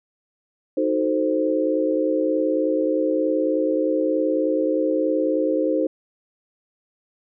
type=chord; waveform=sine; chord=D# diminished seventh; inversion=none; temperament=equal; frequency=311.1 / 370 / 440 / 523.3 Hz; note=D#4 / F#4 / A4 / C5; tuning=0 / 0 / 0 / 0 cents; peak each=-22 / -28 / -26 / -22 dBFS; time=0.77-5.87 s; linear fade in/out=5 ms; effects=none